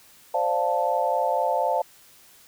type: chord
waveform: sine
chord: D minor seventh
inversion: third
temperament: equal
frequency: 523.3 / 587.3 / 698.5 / 880 Hz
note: C5 / D5 / F5 / A5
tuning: 0 / 0 / 0 / 0 cents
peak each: -27 / -27 / -26 / -25 dBFS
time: 0.34-1.82 s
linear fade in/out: 5 ms
effects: white hiss -53 dBFS RMS until 2.47 s